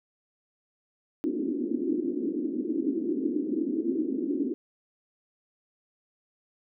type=band-pass noise; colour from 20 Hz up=pink; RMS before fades=-29 dBFS; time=1.24-4.54 s; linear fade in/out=0 ms; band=260 to 350 Hz; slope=48 dB/octave; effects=none